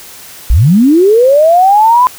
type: linear sweep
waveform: sine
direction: up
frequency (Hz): 42.89 to 1021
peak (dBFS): -3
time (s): 0.5-2.07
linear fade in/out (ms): 0
effects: white hiss -32 dBFS RMS until 2.18 s